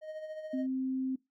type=tone with tremolo; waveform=triangle; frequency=622.3 Hz; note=D#5; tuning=in tune; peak=-35 dBFS; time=0.01-0.67 s; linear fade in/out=50 ms; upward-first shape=sine; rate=14 Hz; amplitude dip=50%
type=tone; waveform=sine; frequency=261.6 Hz; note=C4; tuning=in tune; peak=-30 dBFS; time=0.53-1.16 s; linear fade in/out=10 ms
effects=noise-tail reverb RT60 0.2 s tail -21 dB re dry